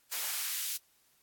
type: noise with high-pass filter sweep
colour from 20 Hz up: white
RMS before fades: -35 dBFS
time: 0.11-0.78 s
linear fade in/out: 20 ms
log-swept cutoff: 590 to 3200 Hz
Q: 0.71
effects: white hiss -69 dBFS RMS until 1.22 s + AAC 64 kbps